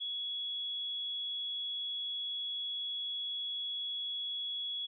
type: tone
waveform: sine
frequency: 3362 Hz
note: G#7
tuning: 20 cents sharp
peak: -35 dBFS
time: 0-4.87 s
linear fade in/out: 20 ms
effects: none